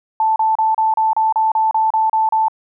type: tone bursts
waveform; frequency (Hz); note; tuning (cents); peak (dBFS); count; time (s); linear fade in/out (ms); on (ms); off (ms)
sine; 880; A5; 0; -12; 12; 0.2-2.483; 2; 160; 33
effects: none